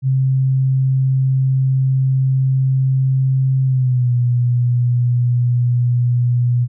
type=tone with pitch glide; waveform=sine; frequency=132.3 to 122.02 Hz; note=C3 to B2; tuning=+20 to -20 cents; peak=-12 dBFS; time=0.02-6.68 s; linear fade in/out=50 ms; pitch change=-140 cents; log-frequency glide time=3.64-4.12 s; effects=none